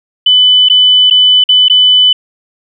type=tone with dropouts; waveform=sine; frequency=3000 Hz; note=F#7; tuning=23 cents sharp; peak=-3 dBFS; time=0.26-2.13 s; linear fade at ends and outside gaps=5 ms; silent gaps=0.687-0.698 / 1.101-1.108 / 1.44-1.489 / 1.684-1.698 s; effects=none